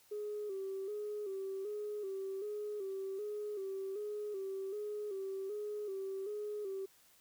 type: tone with vibrato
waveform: sine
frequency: 402.3 Hz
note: G4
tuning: 45 cents sharp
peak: -37 dBFS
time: 0.11-6.86 s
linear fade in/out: 10 ms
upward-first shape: square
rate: 1.3 Hz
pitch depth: 68 cents each way
effects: tanh soft clip ceiling -33 dBFS + white hiss -66 dBFS RMS until 7.2 s